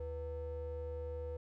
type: ring-modulated tone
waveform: triangle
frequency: 207.2 Hz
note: G#3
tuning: 4 cents flat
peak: -34 dBFS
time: 0-1.37 s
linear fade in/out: 5 ms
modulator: 284 Hz
effects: none